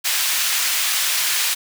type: high-pass noise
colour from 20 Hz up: pink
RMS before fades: -20 dBFS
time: 0.04-1.55 s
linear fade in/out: 20 ms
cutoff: 2100 Hz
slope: 12 dB/octave
effects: none